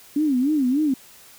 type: tone with vibrato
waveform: sine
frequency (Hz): 277.2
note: C#4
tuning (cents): 0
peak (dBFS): -17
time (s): 0.16-0.94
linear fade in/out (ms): 5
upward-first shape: sine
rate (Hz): 3.4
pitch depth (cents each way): 200
effects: white hiss -48 dBFS RMS until 1.38 s